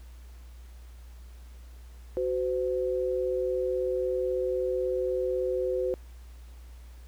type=tone pair together; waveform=sine; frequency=372.8 / 511 Hz; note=F#4 / C5; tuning=+13 / -41 cents; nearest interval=perfect fourth; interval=546 cents; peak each=-29 / -28 dBFS; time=2.17-5.94 s; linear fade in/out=0 ms; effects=added 60 Hz sine -44 dBFS peak until 7.07 s + pink hiss -60 dBFS RMS until 7.07 s